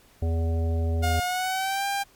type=harmonic tone; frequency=82.41 Hz; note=E2; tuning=in tune; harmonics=1 / 3 / 5 / 7 / 9; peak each=-22 / -35 / -36 / -38 / -42 dBFS; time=0.22-1.2 s; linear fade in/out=5 ms
type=tone with pitch glide; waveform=sawtooth; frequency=714 to 796.8 Hz; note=F5 to G5; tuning=+38 to +28 cents; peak=-21 dBFS; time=1.02-2.04 s; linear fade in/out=20 ms; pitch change=+190 cents; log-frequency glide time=1.2-1.86 s
effects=pink hiss -57 dBFS RMS until 2.15 s + MP3 96 kbps